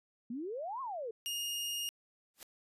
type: exponential two-way sweep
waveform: sine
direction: up then down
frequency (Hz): 223.2 to 1108.7 to 430.4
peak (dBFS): -37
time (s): 0.3-1.11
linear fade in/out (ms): 5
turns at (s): 0.81
type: tone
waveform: sawtooth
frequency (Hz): 2846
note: F7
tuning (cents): +32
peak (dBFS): -32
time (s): 1.26-1.89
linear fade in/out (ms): 0
type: noise with exponential growth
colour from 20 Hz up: white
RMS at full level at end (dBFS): -44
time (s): 2.34-2.43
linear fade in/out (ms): 1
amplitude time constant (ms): 18
effects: resampled to 32000 Hz